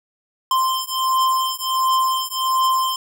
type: beating tone pair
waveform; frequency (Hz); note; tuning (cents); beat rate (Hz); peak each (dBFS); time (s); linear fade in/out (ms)
square; 1043 / 1044.4; C6 / C6; -6 / -3; 1.4; -21; 0.51-2.96; 2
effects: none